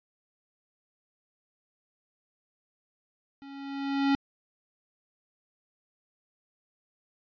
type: tone with level ramp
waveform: square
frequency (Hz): 276.7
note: C#4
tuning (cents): -3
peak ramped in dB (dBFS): -45 to -21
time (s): 3.42-4.15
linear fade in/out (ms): 0
effects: resampled to 11025 Hz